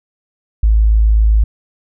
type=tone; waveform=sine; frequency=53.9 Hz; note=A1; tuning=35 cents flat; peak=-7 dBFS; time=0.63-1.44 s; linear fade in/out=5 ms; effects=none